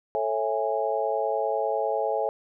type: chord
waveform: sine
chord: A major seventh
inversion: none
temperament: just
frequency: 440 / 550 / 660 / 825 Hz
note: A4 / C#5 / E5 / G#5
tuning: 0 / -14 / +2 / -12 cents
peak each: -29 dBFS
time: 0.15-2.29 s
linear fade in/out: 0 ms
effects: none